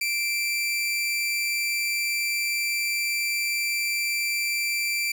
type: tone with amplitude modulation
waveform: sawtooth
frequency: 2349 Hz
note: D7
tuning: in tune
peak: -19 dBFS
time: 0.01-5.12 s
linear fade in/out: 5 ms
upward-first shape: sine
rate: 235 Hz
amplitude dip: 35%
effects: none